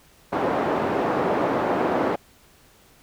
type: band-pass noise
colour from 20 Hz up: pink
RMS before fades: -23 dBFS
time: 0.32-2.16 s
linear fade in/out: 10 ms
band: 310 to 940 Hz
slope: 12 dB/octave
effects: pink hiss -55 dBFS RMS until 3.02 s